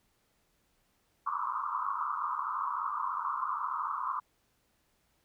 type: band-pass noise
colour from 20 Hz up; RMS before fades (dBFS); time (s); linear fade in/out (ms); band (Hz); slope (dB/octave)
pink; -34; 1.26-4.2; 10; 970 to 1300; 96
effects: pink hiss -73 dBFS RMS until 5.24 s